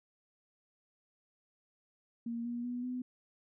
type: tone with pitch steps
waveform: sine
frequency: 233.5 / 239.1 / 244.8 / 250.7 Hz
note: A#3 / A#3 / B3 / B3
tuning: +3 / +44 / -15 / +26 cents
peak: -35 dBFS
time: 2.26-3.02 s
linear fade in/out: 5 ms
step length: 190 ms
effects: none